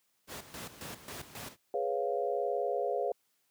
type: noise with tremolo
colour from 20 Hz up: pink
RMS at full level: -42 dBFS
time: 0.27-1.57 s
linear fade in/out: 50 ms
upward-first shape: square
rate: 3.7 Hz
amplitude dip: 70%
type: chord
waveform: sine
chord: C# dominant seventh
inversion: second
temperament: equal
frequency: 415.3 / 493.9 / 554.4 / 698.5 Hz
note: G#4 / B4 / C#5 / E#5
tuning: 0 / 0 / 0 / 0 cents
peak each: -35 dBFS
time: 1.74-3.12 s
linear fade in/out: 2 ms
effects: white hiss -75 dBFS RMS until 3.5 s + high-pass 100 Hz 12 dB/octave